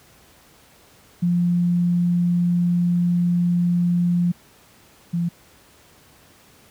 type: tone pair in turn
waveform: sine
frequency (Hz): 174.8 / 171.2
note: F3 / F3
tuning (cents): +2 / -34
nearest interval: unison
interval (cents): 36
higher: first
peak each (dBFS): -16 / -19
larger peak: first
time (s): 1.22-4.32 / 5.13-5.29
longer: first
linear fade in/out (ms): 10
effects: pink hiss -52 dBFS RMS until 6.7 s + high-pass 60 Hz 12 dB/octave